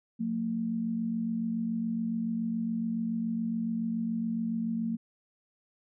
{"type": "tone pair together", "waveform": "sine", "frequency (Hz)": [180.6, 227.7], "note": ["F#3", "A#3"], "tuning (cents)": [-42, -40], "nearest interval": "major third", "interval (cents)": 402, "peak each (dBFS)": [-36, -29], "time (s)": [0.19, 4.97], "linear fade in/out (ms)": 20, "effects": []}